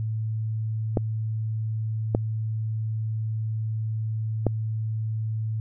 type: clicks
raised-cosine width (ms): 2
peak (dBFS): -8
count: 3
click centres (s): 0.972 / 2.149 / 4.467
effects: added 110 Hz sine -25 dBFS peak until 5.6 s